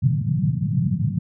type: band-pass noise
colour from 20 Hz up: pink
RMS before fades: -21 dBFS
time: 0.02-1.19 s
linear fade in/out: 10 ms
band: 110 to 180 Hz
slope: 48 dB/octave
effects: none